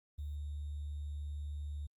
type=tone with sample-and-hold; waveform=sine; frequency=73.42 Hz; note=D2; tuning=in tune; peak=-38 dBFS; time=0.18-1.87 s; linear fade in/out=10 ms; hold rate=3675 Hz; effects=Opus 32 kbps